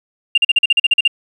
sine tone bursts, 2794 Hz, F7, in tune, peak -7 dBFS, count 11, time 0.35-1.078 s, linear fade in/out 5 ms, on 28 ms, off 42 ms, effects tanh soft clip ceiling -4 dBFS + 8-bit

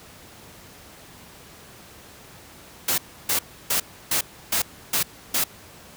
white noise bursts, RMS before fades -22 dBFS, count 7, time 2.88-5.44 s, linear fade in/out 5 ms, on 100 ms, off 310 ms, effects pink hiss -46 dBFS RMS until 5.96 s + high-pass 60 Hz 12 dB/octave

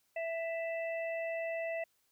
harmonic tone, 661 Hz, E5, 5 cents sharp, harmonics 1 / 3 / 4, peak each -35 / -43 / -45 dBFS, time 0.16-1.84 s, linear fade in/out 5 ms, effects white hiss -75 dBFS RMS until 2.11 s

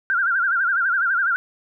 sine tone with vibrato, 1480 Hz, F#6, in tune, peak -17 dBFS, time 0.1-1.36 s, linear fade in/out 0 ms, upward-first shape sine, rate 12 Hz, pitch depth 140 cents each way, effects none

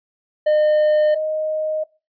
triangle / sine tone pair in turn, 608 / 621.5 Hz, D#5 / D#5, -40 / -2 cents, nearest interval unison, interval 38 cents, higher second, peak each -11 / -19 dBFS, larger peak first, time 0.46-1.15 / 1.15-1.84 s, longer neither, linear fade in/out 10 ms, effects noise-tail reverb RT60 0.3 s tail -21 dB re dry + resampled to 11025 Hz

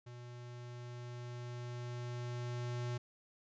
square tone with level ramp, 121.5 Hz, B2, 28 cents flat, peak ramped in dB -49 to -37 dBFS, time 0.06-2.98 s, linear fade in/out 10 ms, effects resampled to 16000 Hz

